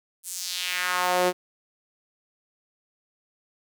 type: tone with high-pass filter sweep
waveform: sawtooth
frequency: 180.6 Hz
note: F#3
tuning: 42 cents flat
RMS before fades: -26 dBFS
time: 0.23-1.33 s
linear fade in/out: 50 ms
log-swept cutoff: 9700 to 380 Hz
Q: 1.9
effects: none